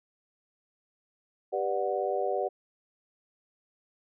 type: chord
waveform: sine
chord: G major seventh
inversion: none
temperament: just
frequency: 392 / 490 / 588 / 735 Hz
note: G4 / B4 / D5 / F#5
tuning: 0 / -14 / +2 / -12 cents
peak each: -32 / -33 / -32 / -32 dBFS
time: 1.52-2.49 s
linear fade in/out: 20 ms
effects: none